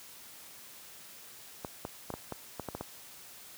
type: clicks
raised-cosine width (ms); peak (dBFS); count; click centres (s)
1; -22; 9; 1.648 / 1.851 / 2.103 / 2.139 / 2.323 / 2.597 / 2.687 / 2.75 / 2.81
effects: white hiss -51 dBFS RMS until 3.57 s + high-pass 60 Hz 12 dB/octave